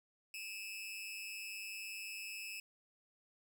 sawtooth tone with amplitude modulation, 2595 Hz, E7, 28 cents flat, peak -37 dBFS, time 0.34-2.6 s, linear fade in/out 2 ms, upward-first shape sine, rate 201 Hz, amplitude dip 75%, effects none

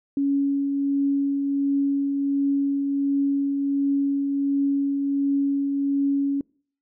sine tone with tremolo, 279.2 Hz, C#4, 13 cents sharp, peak -18 dBFS, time 0.17-6.41 s, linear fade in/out 2 ms, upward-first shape triangle, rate 1.4 Hz, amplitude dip 35%, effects noise-tail reverb RT60 0.5 s tail -26 dB re dry

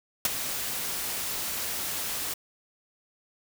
white noise with ADSR envelope, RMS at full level -21 dBFS, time 0.25-2.34 s, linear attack 3 ms, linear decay 18 ms, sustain -11 dB, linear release 6 ms, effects none

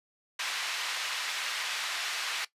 white band-pass noise, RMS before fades -34 dBFS, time 0.39-2.45 s, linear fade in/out 5 ms, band 1200 to 3600 Hz, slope 12 dB/octave, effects noise-tail reverb RT60 0.1 s tail -17 dB re dry + resampled to 32000 Hz

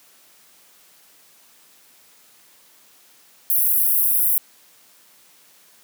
pink high-pass noise, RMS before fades -18 dBFS, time 3.5-4.38 s, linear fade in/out 0 ms, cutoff 11000 Hz, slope 48 dB/octave, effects white hiss -53 dBFS RMS until 5.83 s + high-pass 150 Hz 12 dB/octave

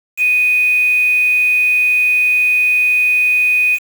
sine tone with quantisation, 2489 Hz, D#7, in tune, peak -10 dBFS, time 0.17-3.79 s, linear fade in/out 50 ms, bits 5, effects none

